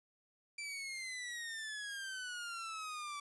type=exponential sweep; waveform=sawtooth; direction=down; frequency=2349 to 1152 Hz; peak=-38 dBFS; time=0.58-3.2 s; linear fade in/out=5 ms; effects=resampled to 24000 Hz + 11-bit